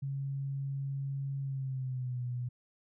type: tone with pitch glide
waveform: sine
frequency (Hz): 137.6 to 123.3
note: C#3 to B2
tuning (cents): -12 to -2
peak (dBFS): -33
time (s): 0.02-2.49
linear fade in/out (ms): 10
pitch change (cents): -190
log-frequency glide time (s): 1.41-2.23
effects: none